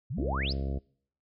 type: exponential sweep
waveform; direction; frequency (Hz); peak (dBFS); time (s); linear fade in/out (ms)
sine; up; 105.4 to 5510; -31; 0.1-0.53; 10
type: harmonic tone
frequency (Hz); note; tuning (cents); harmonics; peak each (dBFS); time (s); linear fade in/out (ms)
68; C#2; -33; 1 / 2 / 3 / 4 / 5 / 6 / 7 / 8 / 9 / 10; -31 / -37 / -41 / -43 / -45 / -47 / -48 / -49 / -50 / -51; 0.17-0.79; 10
effects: noise-tail reverb RT60 0.6 s tail -25 dB re dry